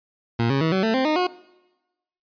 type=tone with pitch steps; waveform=20% pulse; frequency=116.54 / 137 / 161.05 / 189.32 / 222.6 / 261.6 / 307.6 / 361.5 Hz; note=A#2 / C#3 / E3 / F#3 / A3 / C4 / D#4 / F#4; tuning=0 / -20 / -40 / +40 / +20 / 0 / -20 / -40 cents; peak=-14 dBFS; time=0.39-1.27 s; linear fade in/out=5 ms; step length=110 ms; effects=noise-tail reverb RT60 1.0 s tail -20 dB re dry + resampled to 11025 Hz